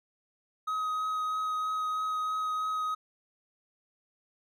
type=tone with vibrato; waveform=triangle; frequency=1263 Hz; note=D#6; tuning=26 cents sharp; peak=-27 dBFS; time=0.67-2.95 s; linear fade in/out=10 ms; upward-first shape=triangle; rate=3.1 Hz; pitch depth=11 cents each way; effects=none